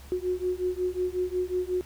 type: beating tone pair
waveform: sine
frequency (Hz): 361.4 / 366.9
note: F#4 / F#4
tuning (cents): -41 / -15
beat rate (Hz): 5.5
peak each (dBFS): -29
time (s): 0.12-1.81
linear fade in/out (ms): 0
effects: added 69 Hz sine -45 dBFS peak until 1.85 s + pink hiss -52 dBFS RMS until 1.85 s